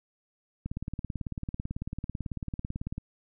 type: click train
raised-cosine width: 5 ms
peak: -21 dBFS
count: 43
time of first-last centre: 0.66-2.98 s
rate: 18.1 Hz
effects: none